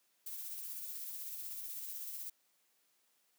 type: noise with tremolo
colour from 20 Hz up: violet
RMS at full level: -43 dBFS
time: 0.26-2.3 s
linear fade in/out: 5 ms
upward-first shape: sine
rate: 16 Hz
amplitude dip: 30%
effects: white hiss -75 dBFS RMS until 3.38 s + high-pass 200 Hz 12 dB/octave